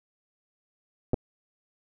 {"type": "clicks", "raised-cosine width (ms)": 2, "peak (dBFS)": -12, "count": 2, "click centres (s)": [1.134, 1.142], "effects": []}